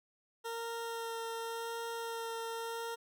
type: tone with vibrato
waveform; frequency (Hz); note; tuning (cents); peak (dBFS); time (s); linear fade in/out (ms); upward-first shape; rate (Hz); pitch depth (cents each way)
20% pulse; 459.7; A#4; -24; -33; 0.44-2.96; 20; sine; 0.89; 11
effects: none